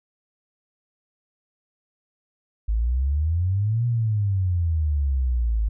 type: exponential two-way sweep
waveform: sine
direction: up then down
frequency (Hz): 52 to 121.3 to 52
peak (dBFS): -19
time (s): 2.68-5.69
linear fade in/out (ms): 10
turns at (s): 3.86
effects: none